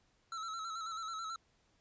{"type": "tone with vibrato", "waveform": "square", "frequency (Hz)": 1320, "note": "E6", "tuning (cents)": 2, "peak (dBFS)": -40, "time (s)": [0.32, 1.36], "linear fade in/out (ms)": 2, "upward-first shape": "square", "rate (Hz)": 9.2, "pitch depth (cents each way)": 42, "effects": ["pink hiss -73 dBFS RMS until 1.8 s", "resampled to 16000 Hz"]}